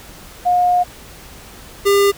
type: tone pair in turn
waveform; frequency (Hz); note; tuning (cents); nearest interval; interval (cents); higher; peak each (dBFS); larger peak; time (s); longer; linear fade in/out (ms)
sine / square; 716 / 400.8; F5 / G4; +43 / +38; minor seventh; 1005; first; -11; neither; 0.45-0.84 / 1.85-2.12; first; 20
effects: added 50 Hz sine -46 dBFS peak until 2.17 s + pink hiss -39 dBFS RMS until 2.17 s